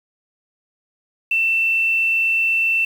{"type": "tone", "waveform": "sine", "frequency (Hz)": 2678, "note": "E7", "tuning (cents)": 27, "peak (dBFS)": -15, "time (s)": [1.31, 2.85], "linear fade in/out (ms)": 5, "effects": ["7-bit"]}